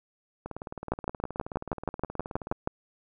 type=two click trains; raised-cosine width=1 ms; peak=-13 / -22 dBFS; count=12 / 40; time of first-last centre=0.92-2.674 / 0.46-2.523 s; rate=6.27 / 18.9 Hz; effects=none